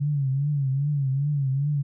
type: tone with vibrato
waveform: sine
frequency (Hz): 140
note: C#3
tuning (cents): +18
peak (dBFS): -21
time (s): 0-1.83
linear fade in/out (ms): 20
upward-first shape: triangle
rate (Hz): 2.5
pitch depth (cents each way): 120
effects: none